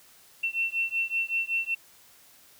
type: beating tone pair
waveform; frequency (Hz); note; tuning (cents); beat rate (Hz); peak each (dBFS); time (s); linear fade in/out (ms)
sine; 2700 / 2705.3; E7 / E7; +41 / +44; 5.3; -29; 0.43-1.75; 10
effects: white hiss -56 dBFS RMS until 2.59 s